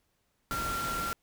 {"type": "tone in noise", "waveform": "sine", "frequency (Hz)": 1373, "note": "F6", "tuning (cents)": -30, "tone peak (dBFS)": -32, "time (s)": [0.51, 1.13], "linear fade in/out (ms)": 0, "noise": "pink", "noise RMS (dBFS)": -37, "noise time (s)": [0.51, 1.13], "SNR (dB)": 2, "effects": ["pink hiss -75 dBFS RMS until 1.22 s"]}